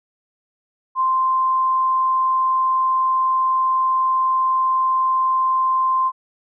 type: tone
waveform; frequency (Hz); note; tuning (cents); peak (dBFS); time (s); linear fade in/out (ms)
sine; 1044; C6; -4; -15; 0.95-6.12; 50
effects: none